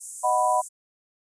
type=high-pass noise; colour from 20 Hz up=white; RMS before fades=-32 dBFS; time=0-0.69 s; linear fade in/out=20 ms; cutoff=7100 Hz; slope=48 dB/octave
type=chord; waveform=sine; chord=B major; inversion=first; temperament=equal; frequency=622.3 / 740 / 987.8 Hz; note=D#5 / F#5 / B5; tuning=0 / 0 / 0 cents; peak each=-26 / -23 / -22 dBFS; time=0.23-0.62 s; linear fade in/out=20 ms
effects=resampled to 22050 Hz